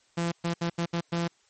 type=tone bursts at uneven times; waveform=sawtooth; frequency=170 Hz; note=F3; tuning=46 cents flat; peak=-22 dBFS; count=6; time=0.17-0.32 / 0.44-0.54 / 0.61-0.7 / 0.78-0.86 / 0.93-1.01 / 1.12-1.28 s; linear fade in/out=10 ms; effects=white hiss -65 dBFS RMS until 1.49 s + MP3 32 kbps